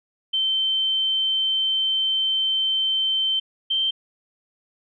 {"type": "tone pair in turn", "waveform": "sine", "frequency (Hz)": [3100, 3129], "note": ["G7", "G7"], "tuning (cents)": [-20, -4], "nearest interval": "unison", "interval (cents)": 16, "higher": "second", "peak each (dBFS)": [-19, -19], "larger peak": "neither", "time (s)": [[0.33, 3.4], [3.7, 3.91]], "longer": "first", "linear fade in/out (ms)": 10, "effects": []}